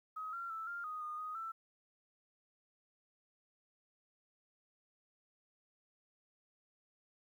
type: tone with pitch steps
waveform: sine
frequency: 1268 / 1374 / 1320 / 1396 / 1246 / 1225 / 1248 / 1331 Hz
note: D#6 / F6 / E6 / F6 / D#6 / D#6 / D#6 / E6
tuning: +32 / -29 / +2 / -1 / +2 / -27 / +5 / +16 cents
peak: -40 dBFS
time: 0.16-1.52 s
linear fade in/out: 10 ms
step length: 170 ms
effects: 12-bit